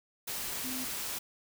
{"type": "tone in noise", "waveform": "sine", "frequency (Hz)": 256, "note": "C4", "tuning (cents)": -38, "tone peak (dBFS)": -39, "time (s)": [0.64, 0.85], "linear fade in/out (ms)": 10, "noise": "white", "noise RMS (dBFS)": -37, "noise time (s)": [0.27, 1.19], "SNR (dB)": -5, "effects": []}